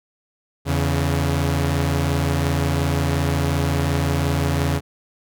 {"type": "tone pair together", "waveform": "sawtooth", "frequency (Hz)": [82.79, 140], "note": ["E2", "C#3"], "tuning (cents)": [8, 18], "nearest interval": "major sixth", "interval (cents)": 910, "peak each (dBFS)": -17, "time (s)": [0.65, 4.81], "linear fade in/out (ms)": 50, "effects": []}